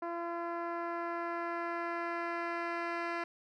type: tone with low-pass filter sweep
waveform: 10% pulse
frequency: 340.7 Hz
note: F4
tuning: 43 cents flat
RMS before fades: -37 dBFS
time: 0.02-3.24 s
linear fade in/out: 5 ms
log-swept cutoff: 1000 to 2800 Hz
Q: 0.98
effects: none